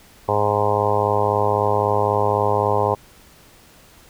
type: harmonic tone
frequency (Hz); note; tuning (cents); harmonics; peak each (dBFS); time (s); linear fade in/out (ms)
103.83; G#2; 0; 1 / 2 / 3 / 4 / 5 / 6 / 7 / 8 / 9 / 10; -25 / -33 / -34 / -23 / -23 / -26 / -27 / -24 / -24 / -26; 0.28-2.95; 10
effects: pink hiss -49 dBFS RMS until 4.09 s